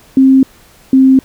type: tone pair in turn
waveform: sine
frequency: 265.6 / 264.1 Hz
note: C4 / C4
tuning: +26 / +16 cents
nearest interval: unison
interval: 10 cents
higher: first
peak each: -3 dBFS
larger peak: neither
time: 0.17-0.43 / 0.93-1.19 s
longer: neither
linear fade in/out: 2 ms
effects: pink hiss -44 dBFS RMS until 1.24 s